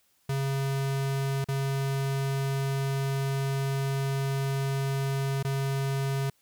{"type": "tone with dropouts", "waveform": "square", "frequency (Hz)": 136.6, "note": "C#3", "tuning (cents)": -25, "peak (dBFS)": -27, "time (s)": [0.29, 6.3], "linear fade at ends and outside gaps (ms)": 5, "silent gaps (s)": [[1.444, 1.485], [5.428, 5.447]], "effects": ["white hiss -68 dBFS RMS until 6.41 s"]}